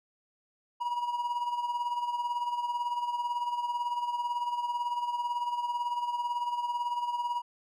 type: tone with tremolo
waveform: triangle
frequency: 962 Hz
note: B5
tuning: 46 cents flat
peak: -25 dBFS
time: 0.8-7.42 s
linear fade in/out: 20 ms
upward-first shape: sine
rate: 18 Hz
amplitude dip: 60%
effects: none